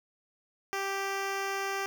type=tone with notch filter; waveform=10% pulse; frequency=392 Hz; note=G4; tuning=in tune; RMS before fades=-33 dBFS; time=0.73-1.86 s; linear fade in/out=0 ms; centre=11000 Hz; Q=1.1; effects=none